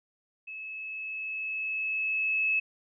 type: tone with level ramp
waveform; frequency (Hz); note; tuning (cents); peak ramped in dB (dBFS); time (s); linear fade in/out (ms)
sine; 2593; E7; -29; -38 to -23; 0.47-2.6; 10
effects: none